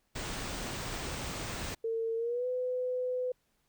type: band-stop noise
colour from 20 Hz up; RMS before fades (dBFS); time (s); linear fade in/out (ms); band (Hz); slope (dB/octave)
pink; -38; 0.15-1.75; 10; 9400 to 15000; 96
type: tone with pitch glide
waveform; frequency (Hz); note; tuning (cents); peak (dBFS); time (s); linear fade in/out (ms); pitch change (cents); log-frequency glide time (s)
sine; 453.4 to 503.1; A#4 to B4; -48 to +32; -30; 1.84-3.32; 5; +180; 2.16-2.47
effects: pink hiss -75 dBFS RMS until 3.68 s